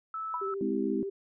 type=tone; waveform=sine; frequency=1309 Hz; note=E6; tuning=13 cents flat; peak=-33 dBFS; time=0.14-0.54 s; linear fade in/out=2 ms
type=tone with exponential decay; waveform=sine; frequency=987.8 Hz; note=B5; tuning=in tune; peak=-28 dBFS; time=0.34-0.49 s; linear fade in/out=1 ms; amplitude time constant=31 ms
type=tone with vibrato; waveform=sine; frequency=392 Hz; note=G4; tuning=in tune; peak=-32 dBFS; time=0.41-1.1 s; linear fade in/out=10 ms; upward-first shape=sine; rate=14 Hz; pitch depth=25 cents each way
type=chord; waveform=sine; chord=Ab augmented; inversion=none; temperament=just; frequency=207.7 / 259.6 / 324.5 Hz; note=Ab3 / C4 / E4; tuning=0 / -13 / -27 cents; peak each=-33 / -32 / -33 dBFS; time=0.61-1.03 s; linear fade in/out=2 ms
effects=none